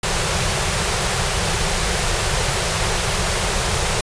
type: band-stop noise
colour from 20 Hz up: pink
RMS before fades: -20 dBFS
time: 0.03-4.01 s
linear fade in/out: 5 ms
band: 200 to 350 Hz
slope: 96 dB/octave
effects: resampled to 22050 Hz